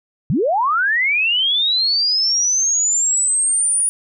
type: linear sweep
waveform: sine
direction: up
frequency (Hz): 112.5 to 9710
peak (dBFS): -14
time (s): 0.3-3.89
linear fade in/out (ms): 0
effects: none